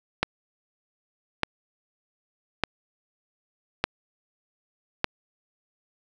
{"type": "click train", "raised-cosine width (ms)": 0.3, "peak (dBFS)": -5, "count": 5, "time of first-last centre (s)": [0.23, 5.043], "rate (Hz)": 0.831, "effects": []}